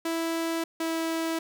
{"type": "tone pair in turn", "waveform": "sawtooth", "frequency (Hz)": [329.6, 326.6], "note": ["E4", "E4"], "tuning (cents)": [0, -16], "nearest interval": "unison", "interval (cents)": 16, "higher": "first", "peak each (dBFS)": -23, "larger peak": "neither", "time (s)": [[0.05, 0.64], [0.8, 1.39]], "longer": "neither", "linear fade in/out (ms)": 5, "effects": []}